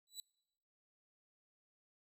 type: tone with exponential growth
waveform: 25% pulse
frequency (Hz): 3951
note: B7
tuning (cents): 0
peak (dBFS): -37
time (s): 0.07-0.2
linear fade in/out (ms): 1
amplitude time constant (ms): 27
effects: noise-tail reverb RT60 0.9 s tail -26 dB re dry